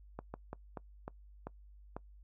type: slowing click train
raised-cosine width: 1 ms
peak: -27 dBFS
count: 7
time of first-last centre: 0.19-1.965 s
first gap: 150 ms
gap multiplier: 1.27
effects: noise-tail reverb RT60 0.1 s tail -23 dB re dry + added 50 Hz sine -54 dBFS peak until 2.23 s